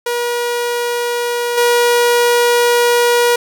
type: tone with level steps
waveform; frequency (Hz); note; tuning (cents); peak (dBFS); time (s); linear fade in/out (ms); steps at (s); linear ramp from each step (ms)
sawtooth; 479.9; B4; -50; -12 / -6; 0.06-3.36; 5; 1.57; 10
effects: none